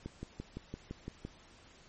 click train, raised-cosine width 3 ms, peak -27 dBFS, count 8, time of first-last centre 0.06-1.25 s, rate 5.88 Hz, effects pink hiss -59 dBFS RMS until 1.88 s + MP3 32 kbps

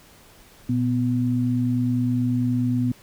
sine tone pair together, 119.1 / 248.6 Hz, A#2 / B3, +38 / +12 cents, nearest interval octave + minor second, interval 1274 cents, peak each -23 / -21 dBFS, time 0.69-2.92 s, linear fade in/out 5 ms, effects pink hiss -51 dBFS RMS until 3.02 s

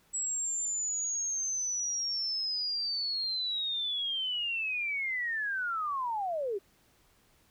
sine linear sweep, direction down, 7780 to 371.4 Hz, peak -30 dBFS, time 0.13-6.59 s, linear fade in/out 20 ms, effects pink hiss -66 dBFS RMS until 7.5 s

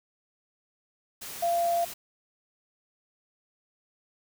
sine tone in noise, 687 Hz, F5, 29 cents flat, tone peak -23 dBFS, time 1.42-1.85 s, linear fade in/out 10 ms, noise white, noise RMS -40 dBFS, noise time 1.21-1.94 s, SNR +14 dB, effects none

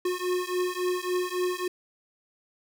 square beating tone pair, 360 / 363.6 Hz, F#4 / F#4, -47 / -30 cents, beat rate 3.6 Hz, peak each -30 dBFS, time 0.05-1.68 s, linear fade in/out 5 ms, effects none

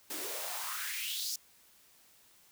white noise with high-pass filter sweep, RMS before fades -38 dBFS, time 0.1-1.36 s, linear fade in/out 5 ms, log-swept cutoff 270 to 5600 Hz, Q 3.9, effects white hiss -63 dBFS RMS until 2.51 s

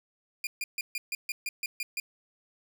sawtooth tone bursts, 2411 Hz, D7, 45 cents sharp, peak -27 dBFS, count 10, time 0.44-2 s, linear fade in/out 2 ms, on 30 ms, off 140 ms, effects none

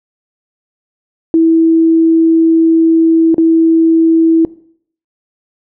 sine tone with dropouts, 326.6 Hz, E4, 16 cents flat, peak -5 dBFS, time 1.34-4.45 s, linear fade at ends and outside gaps 1 ms, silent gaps 3.344-3.381 s, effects noise-tail reverb RT60 0.6 s tail -20 dB re dry

